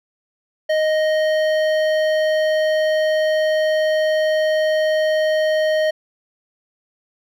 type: tone with hard clipping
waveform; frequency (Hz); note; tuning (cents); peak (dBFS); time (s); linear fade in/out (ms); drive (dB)
sine; 622.3; D#5; 0; -17; 0.69-5.91; 10; 12
effects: none